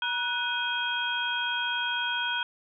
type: tone cluster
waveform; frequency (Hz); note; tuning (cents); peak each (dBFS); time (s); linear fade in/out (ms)
sine; 956 / 1482 / 2504 / 3244; A#5 / F#6 / D#7 / G#7; +43 / +2 / +10 / -41; -34 / -30 / -36 / -31; 0.02-2.43; 2
effects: none